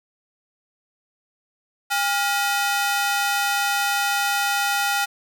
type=ring-modulated tone; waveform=sawtooth; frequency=1108.7 Hz; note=C#6; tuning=in tune; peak=-13 dBFS; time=1.9-5.06 s; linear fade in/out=20 ms; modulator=301 Hz; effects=none